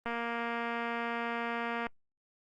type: click train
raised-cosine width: 0.5 ms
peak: -21 dBFS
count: 424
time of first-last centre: 0.06-1.868 s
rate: 234 Hz
effects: noise-tail reverb RT60 0.1 s tail -25 dB re dry + Opus 32 kbps